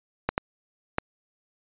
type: clicks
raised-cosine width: 0.5 ms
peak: -8 dBFS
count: 3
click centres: 0.29 / 0.379 / 0.984 s
effects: resampled to 8000 Hz